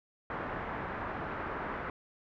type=low-pass noise; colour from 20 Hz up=white; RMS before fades=-38 dBFS; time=0.3-1.9 s; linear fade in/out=2 ms; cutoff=1600 Hz; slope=24 dB/octave; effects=none